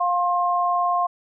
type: tone pair together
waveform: sine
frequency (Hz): 706 / 1063.6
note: F5 / C6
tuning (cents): +19 / +28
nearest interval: perfect fifth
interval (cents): 709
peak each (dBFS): -21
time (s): 0-1.07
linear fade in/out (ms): 10
effects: none